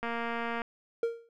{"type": "click train", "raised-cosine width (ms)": 0.5, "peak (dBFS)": -20, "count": 138, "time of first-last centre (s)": [0.03, 0.618], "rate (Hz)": 233}
{"type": "tone with exponential decay", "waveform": "triangle", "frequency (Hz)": 463.8, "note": "A#4", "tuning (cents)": -9, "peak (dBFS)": -21, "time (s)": [1.03, 1.29], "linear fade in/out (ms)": 2, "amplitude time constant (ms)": 55}
{"effects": []}